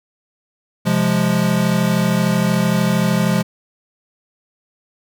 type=chord; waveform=square; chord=F minor; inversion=second; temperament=equal; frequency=130.81 / 174.61 / 207.7 Hz; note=C3 / F3 / Ab3; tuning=0 / 0 / 0 cents; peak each=-22 / -18 / -19 dBFS; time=0.85-3.43 s; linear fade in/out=20 ms; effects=none